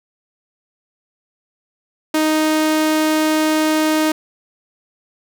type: tone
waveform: sawtooth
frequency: 311.1 Hz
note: D#4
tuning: in tune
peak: -10 dBFS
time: 2.14-4.12 s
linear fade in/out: 5 ms
effects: none